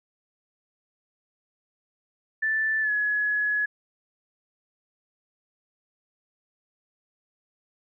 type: tone with pitch glide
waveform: sine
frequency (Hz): 1760 to 1690.3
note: A6 to G#6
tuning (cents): 0 to +30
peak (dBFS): -22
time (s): 2.42-3.66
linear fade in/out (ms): 10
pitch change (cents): -70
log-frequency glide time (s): 2.81-2.91
effects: none